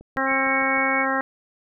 click train, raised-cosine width 2 ms, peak -31 dBFS, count 6, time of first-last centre 0.01-0.776 s, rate 6.53 Hz
harmonic tone, 267.2 Hz, C4, 36 cents sharp, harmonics 1 / 2 / 3 / 4 / 5 / 6 / 7, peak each -28 / -28 / -28 / -28 / -28 / -28 / -28 dBFS, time 0.17-1.21 s, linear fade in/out 0 ms
sine tone with tremolo, 2217 Hz, C#7, in tune, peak -22 dBFS, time 0.26-1.06 s, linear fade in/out 50 ms, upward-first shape sine, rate 4.3 Hz, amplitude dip 25%
effects none

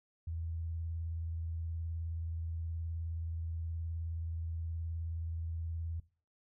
sine tone with vibrato, 82.41 Hz, E2, in tune, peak -36 dBFS, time 0.27-6 s, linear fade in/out 5 ms, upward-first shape sine, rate 19 Hz, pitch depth 40 cents each way, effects noise-tail reverb RT60 0.4 s tail -19 dB re dry

